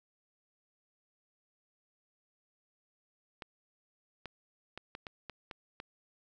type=clicks; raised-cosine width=0.3 ms; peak=-26 dBFS; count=8; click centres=3.422 / 4.257 / 4.776 / 4.951 / 5.068 / 5.297 / 5.512 / 5.801 s; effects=none